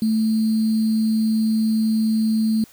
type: tone with sample-and-hold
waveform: sine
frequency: 220 Hz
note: A3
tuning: in tune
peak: -16 dBFS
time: 0.02-2.64 s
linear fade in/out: 2 ms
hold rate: 4410 Hz
effects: white hiss -50 dBFS RMS until 2.72 s